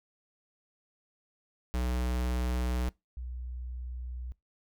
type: tone pair in turn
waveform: square / sine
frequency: 61.7 / 61.7 Hz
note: B1 / B1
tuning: -1 / -1 cents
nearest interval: unison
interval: 0 cents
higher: neither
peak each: -29 / -36 dBFS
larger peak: first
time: 1.74-2.89 / 3.17-4.32 s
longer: neither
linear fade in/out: 0 ms
effects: noise-tail reverb RT60 0.2 s tail -23 dB re dry